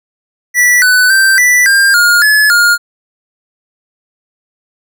square tone with pitch steps, 1958 / 1497 / 1564 / 1974 / 1599 / 1424 / 1711 / 1420 Hz, B6 / F#6 / G6 / B6 / G6 / F6 / A6 / F6, -15 / +20 / -4 / -1 / +34 / +33 / -49 / +28 cents, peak -6 dBFS, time 0.54-2.78 s, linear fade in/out 50 ms, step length 280 ms, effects none

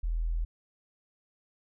sine tone, 41.2 Hz, E1, in tune, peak -27 dBFS, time 0.03-0.45 s, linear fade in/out 10 ms, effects none

